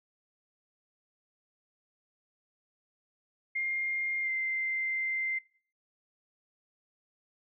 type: tone with pitch glide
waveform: sine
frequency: 2118 to 2085 Hz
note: C7 to C7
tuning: +21 to -7 cents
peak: -29 dBFS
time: 3.55-5.39 s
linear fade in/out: 10 ms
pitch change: -28 cents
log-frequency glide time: 4.22-4.29 s
effects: noise-tail reverb RT60 0.5 s tail -22 dB re dry